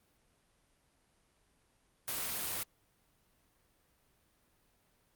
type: noise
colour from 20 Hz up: white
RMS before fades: -37 dBFS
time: 2.08-2.63 s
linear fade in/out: 0 ms
effects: pink hiss -72 dBFS RMS until 5.15 s + Opus 32 kbps

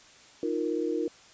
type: chord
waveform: sine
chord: Eb suspended second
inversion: none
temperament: equal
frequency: 311.1 / 349.2 / 466.2 Hz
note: Eb4 / F4 / Bb4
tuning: 0 / 0 / 0 cents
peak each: -31 dBFS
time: 0.43-1.08 s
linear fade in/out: 2 ms
effects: white hiss -54 dBFS RMS until 1.33 s + resampled to 16000 Hz

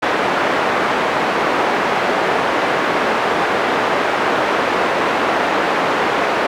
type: band-pass noise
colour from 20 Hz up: pink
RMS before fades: -17 dBFS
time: 0.02-6.47 s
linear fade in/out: 10 ms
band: 400 to 1800 Hz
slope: 12 dB/octave
effects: none

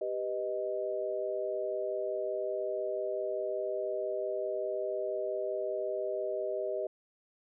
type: chord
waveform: sine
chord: G augmented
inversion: none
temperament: equal with one note detuned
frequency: 392 / 496.7 / 622.3 Hz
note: G4 / B4 / D#5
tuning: 0 / +10 / 0 cents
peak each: -36 / -38 / -34 dBFS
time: 0.01-6.87 s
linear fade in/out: 5 ms
effects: none

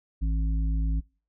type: harmonic tone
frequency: 54.1 Hz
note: A1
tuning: 29 cents flat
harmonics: 1 / 3 / 5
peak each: -23 / -35 / -39 dBFS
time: 0.21-1.01 s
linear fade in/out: 20 ms
effects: noise-tail reverb RT60 0.4 s tail -26 dB re dry

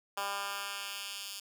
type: tone with high-pass filter sweep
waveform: 10% pulse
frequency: 199.7 Hz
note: G3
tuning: 32 cents sharp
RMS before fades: -39 dBFS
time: 0.17-1.4 s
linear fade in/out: 5 ms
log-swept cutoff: 880 to 4100 Hz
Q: 1.1
effects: none

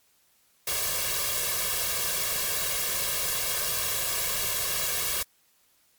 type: noise with comb filter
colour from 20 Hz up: white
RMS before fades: -28 dBFS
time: 0.67-5.23 s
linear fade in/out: 5 ms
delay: 1.8 ms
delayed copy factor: +0.85
effects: white hiss -65 dBFS RMS until 5.98 s + MP3 96 kbps

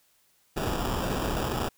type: noise with sample-and-hold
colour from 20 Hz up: pink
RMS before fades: -29 dBFS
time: 0.56-1.69 s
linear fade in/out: 10 ms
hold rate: 2100 Hz
effects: white hiss -66 dBFS RMS until 1.77 s

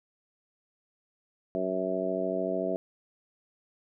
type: harmonic tone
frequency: 93.5 Hz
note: F#2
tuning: 19 cents sharp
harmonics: 2 / 3 / 4 / 5 / 6 / 7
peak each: -37 / -36 / -34 / -37 / -36 / -31 dBFS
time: 1.55-2.76 s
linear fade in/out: 0 ms
effects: none

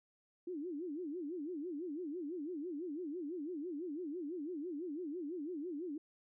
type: tone with vibrato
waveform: sine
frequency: 322.9 Hz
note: E4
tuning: 36 cents flat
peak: -39 dBFS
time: 0.47-5.98 s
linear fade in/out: 5 ms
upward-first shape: sine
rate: 6 Hz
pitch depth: 240 cents each way
effects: none

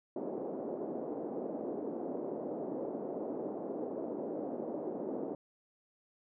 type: band-pass noise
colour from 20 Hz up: pink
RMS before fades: -39 dBFS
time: 0.16-5.35 s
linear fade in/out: 2 ms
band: 250 to 620 Hz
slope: 24 dB/octave
effects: none

